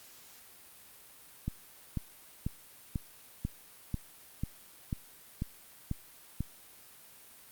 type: click train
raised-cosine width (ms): 5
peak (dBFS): -20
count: 11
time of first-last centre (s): 1.48-6.406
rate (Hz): 2.03
effects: white hiss -55 dBFS RMS until 7.51 s + Opus 48 kbps